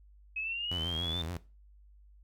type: exponential sweep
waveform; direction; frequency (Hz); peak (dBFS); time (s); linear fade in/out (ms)
sine; up; 2544 to 3599; -33; 0.36-1.22; 5
type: tone with vibrato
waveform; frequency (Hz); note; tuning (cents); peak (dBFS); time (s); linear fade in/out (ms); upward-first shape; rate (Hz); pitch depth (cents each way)
sawtooth; 84.2; E2; +37; -32; 0.71-1.37; 0; sine; 7; 110
effects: noise-tail reverb RT60 0.3 s tail -17 dB re dry + added 50 Hz sine -55 dBFS peak until 2.23 s